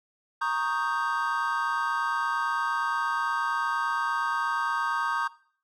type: chord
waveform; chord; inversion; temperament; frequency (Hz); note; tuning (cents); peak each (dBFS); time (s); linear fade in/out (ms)
triangle; Eb dominant seventh; second; equal with one note detuned; 932.3 / 1108.7 / 1237.3 / 1568; Bb5 / Db6 / Eb6 / G6; 0 / 0 / -10 / 0; -29; 0.41-5.28; 10
effects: noise-tail reverb RT60 0.5 s tail -19 dB re dry